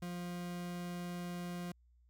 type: tone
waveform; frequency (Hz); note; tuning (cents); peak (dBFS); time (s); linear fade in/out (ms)
40% pulse; 175.9; F3; +13; -39; 0.02-1.72; 5
effects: added 60 Hz sine -64 dBFS peak until 2.09 s